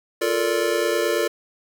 square chord, Bb major seventh, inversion second, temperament just, 349.6 / 437 / 466.2 / 582.7 Hz, F4 / A4 / Bb4 / D5, +2 / -12 / 0 / -14 cents, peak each -26 dBFS, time 0.21-1.28 s, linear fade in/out 10 ms, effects 8-bit

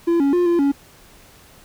triangle tone with pitch steps, 339.5 / 279.1 / 353.4 / 343.9 / 280.4 Hz, F4 / C#4 / F4 / F4 / C#4, -49 / +12 / +21 / -27 / +20 cents, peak -12 dBFS, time 0.07-0.72 s, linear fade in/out 10 ms, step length 130 ms, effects pink hiss -48 dBFS RMS until 1.64 s

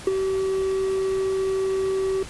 triangle tone with ADSR envelope, 383.1 Hz, G4, 40 cents flat, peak -12 dBFS, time 0.07-2.23 s, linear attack 4 ms, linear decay 19 ms, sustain -7 dB, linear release 3 ms, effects pink hiss -39 dBFS RMS until 2.29 s + resampled to 24000 Hz

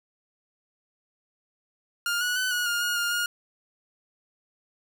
sawtooth tone with pitch steps, 1409 / 1464 / 1507 / 1455 / 1415 / 1436 / 1411 / 1428 Hz, F6 / F#6 / F#6 / F#6 / F6 / F6 / F6 / F6, +15 / -19 / +31 / -29 / +22 / +48 / +17 / +38 cents, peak -21 dBFS, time 2.06-3.26 s, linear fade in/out 2 ms, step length 150 ms, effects none

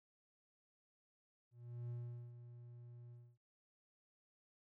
triangle tone with ADSR envelope, 120 Hz, B2, 49 cents flat, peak -40 dBFS, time 1.51-3.38 s, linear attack 390 ms, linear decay 420 ms, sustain -11 dB, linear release 260 ms, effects none

